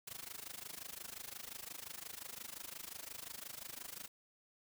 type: noise with amplitude modulation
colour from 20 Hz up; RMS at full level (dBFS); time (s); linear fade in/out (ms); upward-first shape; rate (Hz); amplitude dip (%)
white; -45; 0.07-4.08; 5; sine; 25.7; 90
effects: none